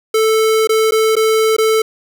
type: tone with dropouts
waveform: square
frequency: 440 Hz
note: A4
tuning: in tune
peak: -11 dBFS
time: 0.14-1.82 s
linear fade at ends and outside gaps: 5 ms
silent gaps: 0.673-0.692 / 0.91-0.92 / 1.155-1.165 / 1.566-1.583 s
effects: none